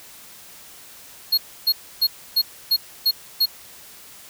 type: tone bursts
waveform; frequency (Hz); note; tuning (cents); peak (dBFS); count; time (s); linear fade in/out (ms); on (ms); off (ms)
square; 4303; C8; +48; -15; 7; 1.32-3.459; 10; 57; 290
effects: white hiss -44 dBFS RMS until 4.29 s